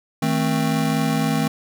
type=chord; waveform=square; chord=A diminished; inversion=second; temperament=just; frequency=158.4 / 220 / 264 Hz; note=Eb3 / A3 / C4; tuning=+31 / 0 / +16 cents; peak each=-23 / -24 / -24 dBFS; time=0.22-1.48 s; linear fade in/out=5 ms; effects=none